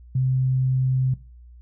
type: tone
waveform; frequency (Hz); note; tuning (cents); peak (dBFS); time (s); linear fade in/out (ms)
sine; 130; C3; -11; -18; 0.15-1.14; 5
effects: noise-tail reverb RT60 0.3 s tail -17 dB re dry + added 60 Hz sine -43 dBFS peak until 1.61 s